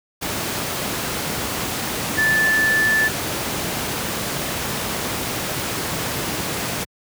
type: tone in noise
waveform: sine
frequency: 1751 Hz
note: A6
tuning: 9 cents flat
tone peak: -15 dBFS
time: 2.17-3.09 s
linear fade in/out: 20 ms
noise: pink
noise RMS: -24 dBFS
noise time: 0.21-6.85 s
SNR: +6 dB
effects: high-pass 100 Hz 12 dB/octave